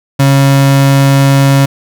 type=tone; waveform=35% pulse; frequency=137.7 Hz; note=C#3; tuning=11 cents flat; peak=-3 dBFS; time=0.19-1.66 s; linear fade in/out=10 ms; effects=none